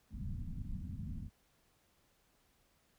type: low-pass noise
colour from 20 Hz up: pink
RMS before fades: -42 dBFS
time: 0.1-1.3 s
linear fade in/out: 50 ms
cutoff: 240 Hz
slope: 48 dB/octave
effects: pink hiss -73 dBFS RMS until 2.98 s